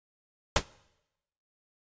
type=noise with exponential decay; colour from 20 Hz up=pink; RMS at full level=-17 dBFS; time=0.56-0.64 s; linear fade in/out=2 ms; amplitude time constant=17 ms; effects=noise-tail reverb RT60 0.9 s tail -22 dB re dry + resampled to 16000 Hz